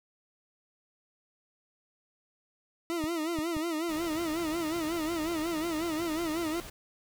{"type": "tone with vibrato", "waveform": "40% pulse", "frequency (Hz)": 324.7, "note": "E4", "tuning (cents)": -26, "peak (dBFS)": -29, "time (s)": [2.9, 6.6], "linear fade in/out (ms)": 0, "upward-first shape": "sine", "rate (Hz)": 5.5, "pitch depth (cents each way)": 110}
{"type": "clicks", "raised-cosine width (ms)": 5, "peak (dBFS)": -27, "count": 3, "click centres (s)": [3.04, 3.388, 3.567]}
{"type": "noise", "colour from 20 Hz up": "pink", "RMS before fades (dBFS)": -45, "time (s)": [3.89, 6.7], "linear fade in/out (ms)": 5}
{"effects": []}